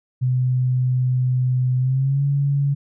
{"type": "tone with pitch glide", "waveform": "sine", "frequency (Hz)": [127, 140.92], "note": ["B2", "C#3"], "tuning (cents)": [49, 29], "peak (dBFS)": -16, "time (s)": [0.21, 2.75], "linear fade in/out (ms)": 20, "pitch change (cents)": 180, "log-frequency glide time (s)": [1.78, 2.23], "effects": []}